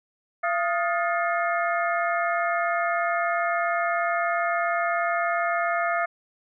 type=tone cluster; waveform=sine; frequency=683 / 1247 / 1414 / 1757 / 2144 Hz; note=F5 / D#6 / F6 / A6 / C7; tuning=-39 / +3 / +21 / -3 / +42 cents; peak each=-25 / -28 / -31 / -31 / -32 dBFS; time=0.43-6.06 s; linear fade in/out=10 ms; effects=none